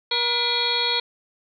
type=harmonic tone with a mistuned harmonic; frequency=477.5 Hz; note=A#4; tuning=42 cents sharp; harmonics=1 / 2 / 3 / 4 / 5 / 7 / 8 / 9; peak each=-31 / -29 / -34 / -34 / -30 / -26 / -27 / -25 dBFS; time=0.11-1 s; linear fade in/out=5 ms; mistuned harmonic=4; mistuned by=+92 cents; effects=none